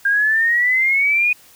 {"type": "exponential sweep", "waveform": "sine", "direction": "up", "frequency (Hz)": [1600, 2484], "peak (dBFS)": -13, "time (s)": [0.05, 1.33], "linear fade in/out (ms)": 5, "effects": ["white hiss -48 dBFS RMS until 1.55 s"]}